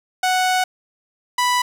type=tone pair in turn; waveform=sawtooth; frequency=740 / 987.8 Hz; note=F#5 / B5; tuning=0 / 0 cents; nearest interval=perfect fourth; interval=500 cents; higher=second; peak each=-12 dBFS; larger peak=neither; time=0.23-0.64 / 1.38-1.62 s; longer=first; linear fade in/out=5 ms; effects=low-pass 11000 Hz 12 dB/octave + 7-bit